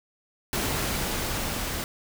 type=noise with level ramp; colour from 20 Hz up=pink; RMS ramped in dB=-27 to -31 dBFS; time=0.53-1.84 s; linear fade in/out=0 ms; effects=none